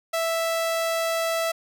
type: tone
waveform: sawtooth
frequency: 659.3 Hz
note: E5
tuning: in tune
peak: -19 dBFS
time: 0.13-1.52 s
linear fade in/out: 10 ms
effects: none